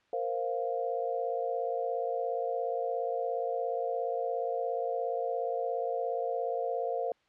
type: chord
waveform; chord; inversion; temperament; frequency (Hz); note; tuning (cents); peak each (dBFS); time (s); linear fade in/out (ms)
sine; Bb suspended second; none; equal; 466.2 / 523.3 / 698.5; Bb4 / C5 / F5; 0 / 0 / 0; -34; 0.13-7.12; 2
effects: white hiss -69 dBFS RMS until 7.28 s + low-pass 3000 Hz 12 dB/octave